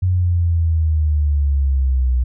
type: exponential sweep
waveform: sine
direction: down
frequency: 92.5 to 61.4 Hz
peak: -13 dBFS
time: 0.02-2.24 s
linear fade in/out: 10 ms
effects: none